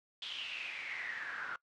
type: noise with band-pass filter sweep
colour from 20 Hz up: pink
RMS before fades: -42 dBFS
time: 0.22-1.56 s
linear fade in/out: 2 ms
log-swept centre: 3300 to 1400 Hz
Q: 7.4
effects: noise-tail reverb RT60 0.1 s tail -22 dB re dry + low-pass 6000 Hz 12 dB/octave